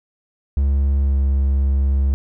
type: tone with pitch glide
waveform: triangle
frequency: 69.3 to 68.27 Hz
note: C#2 to C#2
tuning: 0 to -26 cents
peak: -12 dBFS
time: 0.57-2.14 s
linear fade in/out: 0 ms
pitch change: -26 cents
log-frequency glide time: 1.01-1.18 s
effects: none